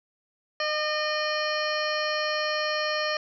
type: harmonic tone with a mistuned harmonic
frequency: 610 Hz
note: D#5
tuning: 34 cents flat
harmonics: 1 / 2 / 3 / 4 / 5 / 7 / 8 / 9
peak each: -29 / -32 / -31 / -36 / -37 / -35 / -41 / -37 dBFS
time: 0.6-3.17 s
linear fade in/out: 2 ms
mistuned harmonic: 2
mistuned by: -15 cents
effects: none